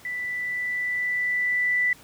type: tone with level ramp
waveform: sine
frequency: 1979 Hz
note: B6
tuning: 3 cents sharp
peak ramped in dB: -28 to -19 dBFS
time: 0.05-1.93 s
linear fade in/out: 2 ms
effects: pink hiss -50 dBFS RMS until 2.03 s + high-pass 80 Hz 12 dB/octave